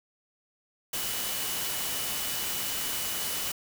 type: tone in noise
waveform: sine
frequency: 2960 Hz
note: F#7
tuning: in tune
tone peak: -40 dBFS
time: 0.93-3.52 s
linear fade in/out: 5 ms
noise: white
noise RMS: -32 dBFS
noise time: 0.93-3.52 s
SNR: -11 dB
effects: none